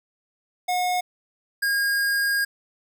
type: tone pair in turn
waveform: square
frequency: 724 / 1625.3 Hz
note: F#5 / G#6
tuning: -38 / -38 cents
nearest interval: octave + major second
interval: 1400 cents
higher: second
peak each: -22 / -21 dBFS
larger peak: second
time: 0.68-1.01 / 1.62-2.45 s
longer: second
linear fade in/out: 10 ms
effects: none